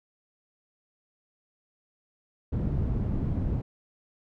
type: low-pass noise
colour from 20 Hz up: white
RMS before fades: -28 dBFS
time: 2.52-3.62 s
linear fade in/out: 10 ms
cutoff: 140 Hz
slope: 12 dB/octave
effects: none

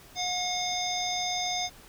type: harmonic tone with a mistuned harmonic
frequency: 723 Hz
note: F#5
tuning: 40 cents flat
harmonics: 1 / 3 / 5 / 7 / 9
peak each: -32 / -37 / -34 / -34 / -36 dBFS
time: 0.15-1.7 s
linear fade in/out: 50 ms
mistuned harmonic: 9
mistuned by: -49 cents
effects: pink hiss -52 dBFS RMS until 1.88 s

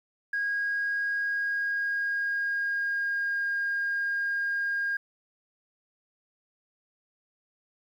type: tone with pitch glide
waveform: sine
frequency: 1638 to 1618.3 Hz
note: G#6 to G#6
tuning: -24 to -45 cents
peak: -25 dBFS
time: 0.33-4.97 s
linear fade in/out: 5 ms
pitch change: -21 cents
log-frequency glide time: 1.21-3.46 s
effects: tanh soft clip ceiling -22 dBFS + 10-bit

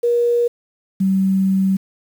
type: tone pair in turn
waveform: sine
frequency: 476.3 / 191.66 Hz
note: A#4 / G3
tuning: +37 / -39 cents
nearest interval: octave + major third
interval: 1576 cents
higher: first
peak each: -13 dBFS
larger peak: neither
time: 0.03-0.48 / 1-1.77 s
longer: second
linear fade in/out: 10 ms
effects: 7-bit

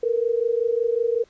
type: tone pair together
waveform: sine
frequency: 454.6 / 480 Hz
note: A#4 / B4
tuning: -43 / -49 cents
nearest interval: minor second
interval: 94 cents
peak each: -22 / -22 dBFS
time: 0.03-1.24 s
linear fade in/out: 5 ms
effects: pink hiss -59 dBFS RMS until 1.29 s + resampled to 16000 Hz

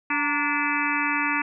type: harmonic tone with a mistuned harmonic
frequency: 290 Hz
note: D4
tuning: 22 cents flat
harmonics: 1 / 3 / 4 / 5 / 6 / 7 / 8 / 9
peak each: -30 / -30 / -30 / -30 / -30 / -30 / -30 / -30 dBFS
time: 0.1-1.42 s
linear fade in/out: 5 ms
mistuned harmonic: 3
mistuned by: +85 cents
effects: none

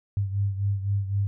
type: beating tone pair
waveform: sine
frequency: 99 / 102.9 Hz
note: G2 / G#2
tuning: +18 / -16 cents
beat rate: 3.9 Hz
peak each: -24 / -30 dBFS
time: 0.17-1.27 s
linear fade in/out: 0 ms
effects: none

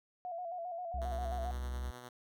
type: tone with vibrato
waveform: sine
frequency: 698.5 Hz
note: F5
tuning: in tune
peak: -38 dBFS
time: 0.25-1.51 s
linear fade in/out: 0 ms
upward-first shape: square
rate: 7.5 Hz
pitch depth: 61 cents each way
type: tone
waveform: triangle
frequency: 65.41 Hz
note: C2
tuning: in tune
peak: -34 dBFS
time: 0.94-1.91 s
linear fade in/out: 5 ms
type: tone with tremolo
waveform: 5% pulse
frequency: 123.47 Hz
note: B2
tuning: in tune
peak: -35 dBFS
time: 1.01-2.09 s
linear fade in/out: 5 ms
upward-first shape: sine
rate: 9.7 Hz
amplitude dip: 35%
effects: none

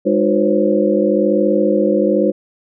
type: tone cluster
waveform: sine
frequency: 205.2 / 306.2 / 360.5 / 502 / 543 Hz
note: G#3 / D#4 / F#4 / B4 / C#5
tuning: -21 / -28 / -45 / +28 / -36 cents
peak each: -18 dBFS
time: 0.05-2.32 s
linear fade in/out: 20 ms
effects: none

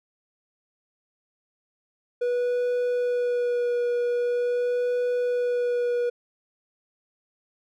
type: tone with vibrato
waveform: triangle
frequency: 486.9 Hz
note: B4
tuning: 25 cents flat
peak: -20 dBFS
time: 2.21-6.1 s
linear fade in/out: 10 ms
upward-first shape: sine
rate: 0.44 Hz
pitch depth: 15 cents each way
effects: none

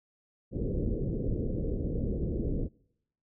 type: low-pass noise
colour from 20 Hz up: pink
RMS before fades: -31 dBFS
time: 0.51-2.69 s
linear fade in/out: 50 ms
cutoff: 500 Hz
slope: 48 dB/octave
effects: noise-tail reverb RT60 0.8 s tail -26 dB re dry

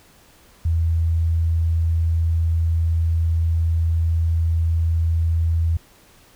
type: tone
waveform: sine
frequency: 82.41 Hz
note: E2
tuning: in tune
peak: -16 dBFS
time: 0.65-5.77 s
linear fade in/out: 5 ms
effects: pink hiss -52 dBFS RMS until 6.35 s

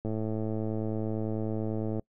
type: click train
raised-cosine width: 2 ms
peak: -20 dBFS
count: 213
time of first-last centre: 0.05-1.995 s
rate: 109 Hz
effects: noise-tail reverb RT60 0.1 s tail -25 dB re dry

